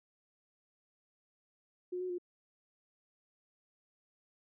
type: tone with pitch steps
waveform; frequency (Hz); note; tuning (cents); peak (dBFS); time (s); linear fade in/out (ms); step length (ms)
sine; 360.7 / 366.5 / 354.9; F#4 / F#4 / F4; -44 / -16 / +28; -35; 1.92-2.184; 10; 88
effects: none